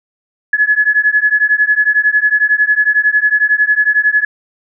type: beating tone pair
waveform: sine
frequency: 1696 / 1707 Hz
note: G#6 / G#6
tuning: +36 / +47 cents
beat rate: 11 Hz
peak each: -12 dBFS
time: 0.53-4.25 s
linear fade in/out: 5 ms
effects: none